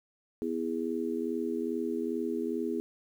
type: chord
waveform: sine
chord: E major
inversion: second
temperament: just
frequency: 247.2 / 329.6 / 412 Hz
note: B3 / E4 / G#4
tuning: +2 / 0 / -14 cents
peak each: -34 dBFS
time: 0.42-2.8 s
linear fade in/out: 0 ms
effects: 10-bit